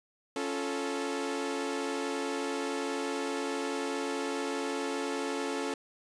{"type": "chord", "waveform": "sawtooth", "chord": "Db augmented", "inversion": "none", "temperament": "equal with one note detuned", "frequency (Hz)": [277.2, 349.2, 438.2], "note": ["Db4", "F4", "A4"], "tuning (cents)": [0, 0, -7], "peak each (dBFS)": [-31, -35, -31], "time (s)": [0.36, 5.74], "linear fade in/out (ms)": 2, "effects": ["resampled to 22050 Hz"]}